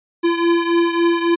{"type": "beating tone pair", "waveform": "square", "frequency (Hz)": [339, 342.6], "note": ["E4", "F4"], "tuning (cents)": [49, -33], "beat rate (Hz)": 3.6, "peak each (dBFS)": [-16, -21], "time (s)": [0.23, 1.36], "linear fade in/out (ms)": 20, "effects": ["resampled to 8000 Hz"]}